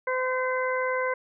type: harmonic tone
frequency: 512 Hz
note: C5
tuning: 38 cents flat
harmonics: 1 / 2 / 3 / 4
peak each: -27 / -30 / -32 / -33 dBFS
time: 0.07-1.14 s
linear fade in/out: 5 ms
effects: none